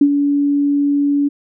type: tone with ADSR envelope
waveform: sine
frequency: 285.6 Hz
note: D4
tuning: 48 cents flat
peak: -5 dBFS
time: 0.01-1.29 s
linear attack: 5 ms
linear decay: 66 ms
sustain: -7 dB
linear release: 17 ms
effects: none